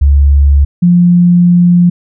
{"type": "tone pair in turn", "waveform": "sine", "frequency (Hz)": [70.6, 175.55], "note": ["C#2", "F3"], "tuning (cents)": [32, 9], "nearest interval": "octave + major third", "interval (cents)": 1577, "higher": "second", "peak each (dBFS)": -3, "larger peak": "neither", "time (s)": [[0.01, 0.65], [0.82, 1.9]], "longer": "second", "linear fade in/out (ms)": 10, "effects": []}